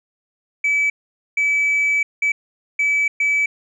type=tone bursts at uneven times; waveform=sine; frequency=2297 Hz; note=D7; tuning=39 cents flat; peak=-13 dBFS; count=5; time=0.64-0.9 / 1.37-2.03 / 2.22-2.32 / 2.79-3.08 / 3.2-3.46 s; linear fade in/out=5 ms; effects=tanh soft clip ceiling -13 dBFS